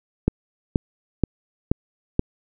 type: click train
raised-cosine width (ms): 3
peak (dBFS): -4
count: 5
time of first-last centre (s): 0.28-2.194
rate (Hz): 2.09
effects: none